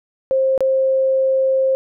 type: tone with dropouts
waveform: sine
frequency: 530 Hz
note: C5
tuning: 22 cents sharp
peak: -13 dBFS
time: 0.31-1.75 s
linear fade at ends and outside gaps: 0 ms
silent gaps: 0.578-0.606 s
effects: none